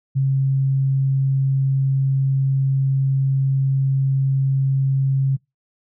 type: tone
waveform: sine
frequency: 135.2 Hz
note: C#3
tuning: 43 cents flat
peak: -15 dBFS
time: 0.15-5.37 s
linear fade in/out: 20 ms
effects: noise-tail reverb RT60 0.2 s tail -24 dB re dry